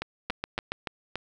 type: two click trains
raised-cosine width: 0.3 ms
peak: -13 / -15 dBFS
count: 4 / 5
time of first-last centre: 0.3-0.72 / 0.02-1.156 s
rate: 7.15 / 3.52 Hz
effects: none

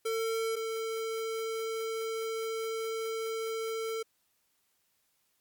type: tone pair in turn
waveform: square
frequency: 450.2 / 447.6 Hz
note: A4 / A4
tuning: +40 / +30 cents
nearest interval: unison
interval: 10 cents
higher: first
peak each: -30 / -33 dBFS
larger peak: first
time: 0.05-0.56 / 0.56-4.03 s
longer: second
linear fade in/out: 10 ms
effects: white hiss -74 dBFS RMS until 5.4 s + MP3 96 kbps

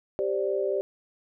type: chord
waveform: sine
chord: G suspended fourth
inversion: none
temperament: equal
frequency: 392 / 523.3 / 587.3 Hz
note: G4 / C5 / D5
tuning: 0 / 0 / 0 cents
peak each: -27 / -31 / -29 dBFS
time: 0.19-0.81 s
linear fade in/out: 0 ms
effects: none

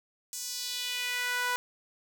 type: tone with high-pass filter sweep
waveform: sawtooth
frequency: 493.1 Hz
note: B4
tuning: 3 cents flat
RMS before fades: -33 dBFS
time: 0.33-1.56 s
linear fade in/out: 0 ms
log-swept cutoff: 6900 to 1100 Hz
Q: 2
effects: none

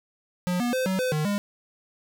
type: tone with pitch steps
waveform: square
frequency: 179.1 / 241.8 / 515 / 188.6 / 509 / 152.9 / 203.4 Hz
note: F3 / B3 / C5 / F#3 / C5 / D#3 / G#3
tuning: +44 / -36 / -28 / +33 / -48 / -30 / -36 cents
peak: -24 dBFS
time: 0.47-1.38 s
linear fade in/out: 0 ms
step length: 130 ms
effects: none

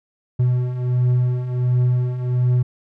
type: beating tone pair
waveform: triangle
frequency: 123.47 / 124.87 Hz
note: B2 / B2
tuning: 0 / +20 cents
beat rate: 1.4 Hz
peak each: -21 / -15 dBFS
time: 0.39-2.63 s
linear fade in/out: 10 ms
effects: none

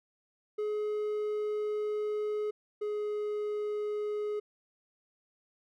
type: tone pair in turn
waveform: triangle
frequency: 422.2 / 419.3 Hz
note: G#4 / G#4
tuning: +29 / +17 cents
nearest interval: unison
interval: 12 cents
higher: first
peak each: -28 / -29 dBFS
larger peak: first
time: 0.58-2.51 / 2.81-4.4 s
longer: first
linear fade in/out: 10 ms
effects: none

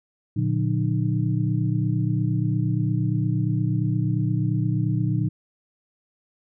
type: tone cluster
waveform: sine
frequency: 116.7 / 145.3 / 179.7 / 304.8 Hz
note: A#2 / D3 / F3 / D#4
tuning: +2 / -18 / +50 / -36 cents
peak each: -23 / -25 / -27 / -30 dBFS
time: 0.36-5.29 s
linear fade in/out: 10 ms
effects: none

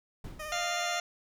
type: noise with exponential decay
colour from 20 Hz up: brown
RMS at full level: -36 dBFS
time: 0.24-0.84 s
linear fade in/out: 5 ms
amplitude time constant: 130 ms
type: tone with vibrato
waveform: 15% pulse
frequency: 612 Hz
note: D#5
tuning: 29 cents flat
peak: -31 dBFS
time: 0.39-1 s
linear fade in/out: 10 ms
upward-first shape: sine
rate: 16 Hz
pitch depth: 27 cents each way
type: harmonic tone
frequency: 698.5 Hz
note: F5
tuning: in tune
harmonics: 1 / 2 / 3 / 4 / 5 / 6 / 8 / 9 / 10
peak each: -34 / -37 / -39 / -40 / -41 / -42 / -43 / -44 / -44 dBFS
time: 0.52-1 s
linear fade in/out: 2 ms
effects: none

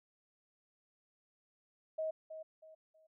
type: tone with echo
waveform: sine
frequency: 633 Hz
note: D#5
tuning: 30 cents sharp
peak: -34 dBFS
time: 1.98-2.11 s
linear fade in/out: 10 ms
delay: 320 ms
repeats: 3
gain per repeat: -10 dB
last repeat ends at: 3.07 s
effects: none

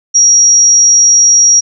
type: tone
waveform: sine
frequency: 5680 Hz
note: F8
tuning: 28 cents sharp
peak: -3 dBFS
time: 0.14-1.61 s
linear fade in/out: 20 ms
effects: none

